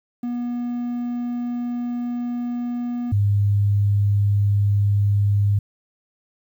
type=tone pair in turn; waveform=triangle / sine; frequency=241.7 / 101.62 Hz; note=B3 / G#2; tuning=-37 / -37 cents; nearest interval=octave + minor third; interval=1500 cents; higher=first; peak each=-21 / -15 dBFS; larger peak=second; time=0.23-3.12 / 3.12-5.59 s; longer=first; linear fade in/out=5 ms; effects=9-bit